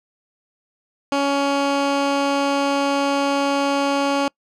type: tone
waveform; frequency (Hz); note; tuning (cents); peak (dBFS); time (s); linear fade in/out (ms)
15% pulse; 279.9; C#4; +17; -11; 1.12-4.28; 2
effects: noise-tail reverb RT60 0.1 s tail -26 dB re dry + low-pass 6000 Hz 12 dB/octave